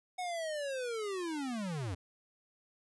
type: linear sweep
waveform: square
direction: down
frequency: 740 to 82.5 Hz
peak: -36 dBFS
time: 0.18-1.95 s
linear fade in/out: 10 ms
effects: resampled to 24000 Hz